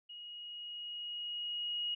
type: tone with level ramp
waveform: sine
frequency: 2888 Hz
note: F#7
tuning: 43 cents flat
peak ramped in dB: -46 to -33 dBFS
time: 0.09-1.95 s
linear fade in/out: 10 ms
effects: none